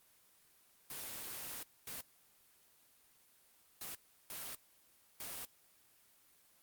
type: noise bursts at uneven times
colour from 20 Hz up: white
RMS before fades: -45 dBFS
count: 5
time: 0.9-1.63 / 1.87-2.01 / 3.81-3.95 / 4.3-4.55 / 5.2-5.45 s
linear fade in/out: 2 ms
effects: white hiss -68 dBFS RMS until 6.62 s + Opus 24 kbps